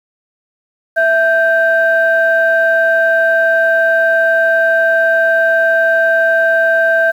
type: tone pair together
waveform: sine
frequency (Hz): 659.3 / 1568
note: E5 / G6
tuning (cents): 0 / 0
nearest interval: octave + minor third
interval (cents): 1500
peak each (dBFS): -11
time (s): 0.96-7.12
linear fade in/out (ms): 20
effects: tanh soft clip ceiling -1 dBFS + 7-bit